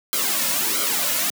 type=noise with flanger; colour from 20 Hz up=white; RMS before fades=-22 dBFS; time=0.13-1.3 s; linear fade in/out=0 ms; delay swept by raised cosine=1.1 to 2.6 ms; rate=1.5 Hz; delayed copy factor=-0.85; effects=high-pass 200 Hz 12 dB/octave